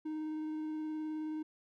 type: tone with vibrato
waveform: triangle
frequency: 310 Hz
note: D#4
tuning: 6 cents flat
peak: -34 dBFS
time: 0.05-1.43 s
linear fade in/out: 10 ms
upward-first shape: square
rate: 19 Hz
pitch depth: 9 cents each way
effects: none